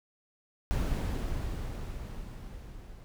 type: noise with level ramp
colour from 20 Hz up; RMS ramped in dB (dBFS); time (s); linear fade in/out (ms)
brown; -28 to -48; 0.71-3.04; 0
effects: none